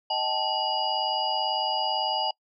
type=tone cluster; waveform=sine; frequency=624 / 772 / 870 / 2901 / 4841 Hz; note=D#5 / G5 / A5 / F#7 / D#8; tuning=+5 / -27 / -20 / -35 / -48 cents; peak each=-34 / -30 / -29 / -31 / -31 dBFS; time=0.1-2.31 s; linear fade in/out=5 ms; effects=noise-tail reverb RT60 0.1 s tail -26 dB re dry